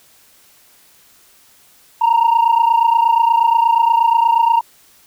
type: tone pair together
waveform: sine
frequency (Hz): 913 / 941.4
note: A#5 / A#5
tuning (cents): -36 / +17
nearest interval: minor second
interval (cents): 53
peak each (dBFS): -11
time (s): 2.01-4.61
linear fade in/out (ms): 10
effects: tanh soft clip ceiling -7 dBFS + white hiss -50 dBFS RMS until 5.06 s